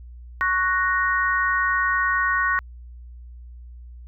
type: chord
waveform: sine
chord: F# major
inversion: second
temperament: equal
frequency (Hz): 1108.7 / 1480 / 1864.7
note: C#6 / F#6 / A#6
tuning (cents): 0 / 0 / 0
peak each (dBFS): -23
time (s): 0.41-2.59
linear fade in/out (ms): 0
effects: added 60 Hz sine -38 dBFS peak until 4.07 s